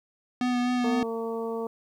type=tone with vibrato; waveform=square; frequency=246.9 Hz; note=B3; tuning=in tune; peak=-24 dBFS; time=0.41-1.03 s; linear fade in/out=2 ms; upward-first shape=sine; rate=4 Hz; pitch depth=16 cents each way
type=harmonic tone; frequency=227.7 Hz; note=A#3; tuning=40 cents flat; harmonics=1 / 2 / 3 / 4 / 5; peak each=-35 / -30 / -40 / -40 / -42 dBFS; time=0.84-1.67 s; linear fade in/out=2 ms
effects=low-pass 5000 Hz 12 dB/octave + 10-bit